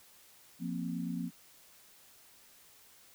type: chord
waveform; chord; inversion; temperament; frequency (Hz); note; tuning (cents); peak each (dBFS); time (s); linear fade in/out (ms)
sine; F suspended fourth; none; just; 174.61 / 232.8 / 261.9; F3 / Bb3 / C4; 0 / -2 / +2; -37 / -39 / -39; 0.59-1.31; 50
effects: white hiss -60 dBFS RMS until 3.14 s